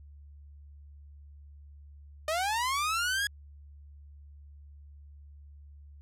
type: linear sweep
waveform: sawtooth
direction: up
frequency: 602 to 1682 Hz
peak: -24 dBFS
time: 2.28-3.27 s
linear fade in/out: 2 ms
effects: added 72 Hz sine -48 dBFS peak until 6.01 s + low-pass 12000 Hz 12 dB/octave